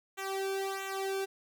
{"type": "tone with flanger", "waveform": "sawtooth", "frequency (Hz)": 388.1, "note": "G4", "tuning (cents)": -17, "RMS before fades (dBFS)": -35, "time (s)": [0.17, 1.26], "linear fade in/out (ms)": 20, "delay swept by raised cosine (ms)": [0.2, 1.03], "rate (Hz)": 1.5, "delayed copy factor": -1, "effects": []}